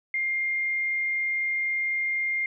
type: tone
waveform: sine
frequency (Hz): 2114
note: C7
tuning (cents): +17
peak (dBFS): -24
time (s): 0.14-2.46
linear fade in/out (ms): 2
effects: none